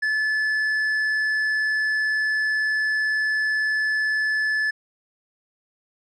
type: tone with tanh clipping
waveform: sine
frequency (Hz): 1731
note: A6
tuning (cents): -29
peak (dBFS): -21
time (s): 0.02-4.71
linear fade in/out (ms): 10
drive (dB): 5
effects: none